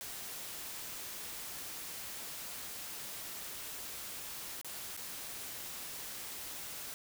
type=noise with dropouts; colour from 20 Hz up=white; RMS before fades=-44 dBFS; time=0.01-6.94 s; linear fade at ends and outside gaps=0 ms; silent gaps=4.614-4.646 / 4.966-4.974 s; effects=none